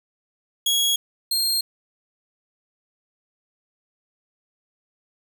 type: tone pair in turn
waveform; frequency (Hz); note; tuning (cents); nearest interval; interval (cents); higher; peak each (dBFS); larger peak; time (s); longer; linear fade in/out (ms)
sawtooth; 3322 / 4210; G#7 / C8; 0 / +10; major third; 410; second; -15 / -17; first; 0.66-0.96 / 1.31-1.61; neither; 5
effects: none